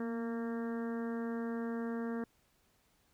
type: harmonic tone with a mistuned harmonic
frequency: 230 Hz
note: A#3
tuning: 23 cents flat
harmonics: 1 / 2 / 3 / 4 / 5 / 6 / 7 / 8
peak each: -36 / -41 / -50 / -53 / -52 / -54 / -52 / -56 dBFS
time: 0-2.24 s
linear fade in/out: 2 ms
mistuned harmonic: 1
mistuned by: +28 cents
effects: pink hiss -72 dBFS RMS until 3.13 s